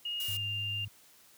sine tone with pitch glide, 2860 to 2796 Hz, F7 to F7, +41 to +1 cents, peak -33 dBFS, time 0.05-0.85 s, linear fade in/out 5 ms, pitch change -40 cents, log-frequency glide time 0.21-0.44 s
blue noise, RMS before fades -40 dBFS, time 0.2-0.37 s, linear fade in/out 2 ms
sine tone with vibrato, 103.83 Hz, G#2, in tune, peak -38 dBFS, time 0.28-0.88 s, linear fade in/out 5 ms, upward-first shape sine, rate 18 Hz, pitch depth 15 cents each way
effects white hiss -60 dBFS RMS until 1.37 s + high-pass 60 Hz 12 dB/octave

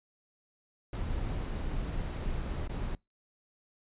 brown noise with dropouts, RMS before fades -34 dBFS, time 0.93-2.95 s, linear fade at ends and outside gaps 2 ms, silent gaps 2.676-2.694 s, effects noise-tail reverb RT60 0.2 s tail -25 dB re dry + resampled to 8000 Hz

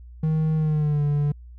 triangle tone with pitch glide, 157.2 to 145.83 Hz, D#3 to D3, +18 to -12 cents, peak -17 dBFS, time 0.23-1.32 s, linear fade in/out 5 ms, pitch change -130 cents, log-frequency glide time 0.56-1.03 s, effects added 60 Hz sine -40 dBFS peak until 1.58 s

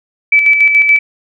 sine tone with tremolo, 2306 Hz, D7, 32 cents flat, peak -4 dBFS, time 0.32-0.99 s, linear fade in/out 5 ms, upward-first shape square, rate 7 Hz, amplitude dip 45%, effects none

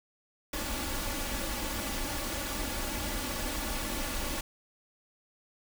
pink noise with comb filter, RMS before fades -34 dBFS, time 0.53-4.41 s, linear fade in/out 5 ms, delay 3.5 ms, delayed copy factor +0.7, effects none

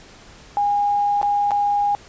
sine tone with dropouts, 817 Hz, G#5, 29 cents flat, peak -16 dBFS, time 0.57-1.95 s, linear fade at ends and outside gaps 0 ms, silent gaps 1.215-1.229 / 1.508-1.516 s, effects pink hiss -45 dBFS RMS until 2.08 s + resampled to 16000 Hz

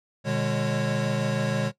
square tone cluster, 123.1 / 149.6 / 203.2 / 548 Hz, B2 / D3 / G#3 / C#5, -5 / +32 / -38 / -20 cents, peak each -30 dBFS, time 0.24-1.72 s, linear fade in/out 50 ms, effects noise-tail reverb RT60 0.1 s tail -17 dB re dry + low-pass 7000 Hz 12 dB/octave

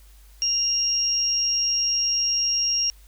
sine tone pair together, 2804 / 5592 Hz, F7 / F8, +6 / +1 cents, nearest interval octave, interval 1195 cents, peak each -32 / -20 dBFS, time 0.42-2.9 s, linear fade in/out 0 ms, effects added 50 Hz sine -47 dBFS peak until 3.07 s + white hiss -57 dBFS RMS until 3.07 s

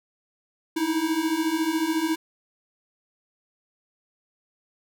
square beating tone pair, 311.1 / 325.1 Hz, D#4 / E4, 0 / -24 cents, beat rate 14 Hz, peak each -28 / -25 dBFS, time 0.76-2.16 s, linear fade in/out 10 ms, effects none

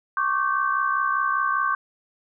sine tone cluster, 1098 / 1163 / 1549 Hz, C#6 / D6 / G6, -17 / -17 / -21 cents, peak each -24 / -25 / -25 dBFS, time 0.17-1.75 s, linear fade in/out 2 ms, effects none

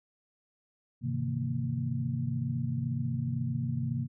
sine tone cluster, 101.3 / 128.8 / 150.8 / 164.9 / 231.5 Hz, G#2 / C3 / D3 / E3 / A#3, -43 / -27 / +46 / +1 / -12 cents, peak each -39 / -31 / -39 / -40 / -36 dBFS, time 1.01-4.08 s, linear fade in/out 50 ms, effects none

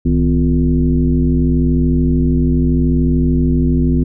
sine tone with frequency modulation, 159.9 Hz, D#3, 48 cents sharp, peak -10 dBFS, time 0.05-4.04 s, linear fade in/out 10 ms, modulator 93 Hz, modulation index 1.5, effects none

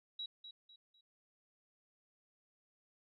sine tone with echo, 3878 Hz, B7, 32 cents flat, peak -40 dBFS, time 0.19-0.26 s, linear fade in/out 5 ms, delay 250 ms, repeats 3, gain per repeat -9 dB, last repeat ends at 1.01 s, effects none

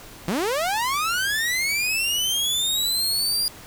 sawtooth linear sweep, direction up, 155.56 to 4855 Hz, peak -18 dBFS, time 0.28-3.48 s, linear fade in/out 0 ms, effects pink hiss -43 dBFS RMS until 3.66 s

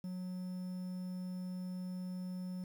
triangle tone with quantisation, 182.8 Hz, F#3, 21 cents flat, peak -37 dBFS, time 0.04-2.64 s, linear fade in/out 2 ms, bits 10, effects none

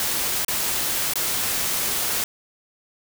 white noise with dropouts, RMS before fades -24 dBFS, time 0-2.24 s, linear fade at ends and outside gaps 1 ms, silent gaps 0.448-0.482 / 1.136-1.156 s, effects none

